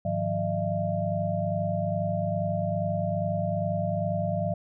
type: tone cluster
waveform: sine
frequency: 103.1 / 155.4 / 177.8 / 603 / 673 Hz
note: G#2 / D#3 / F3 / D5 / E5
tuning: -12 / -2 / +31 / +46 / +36 cents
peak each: -31 / -35 / -31 / -31 / -31 dBFS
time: 0.05-4.54 s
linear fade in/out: 5 ms
effects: none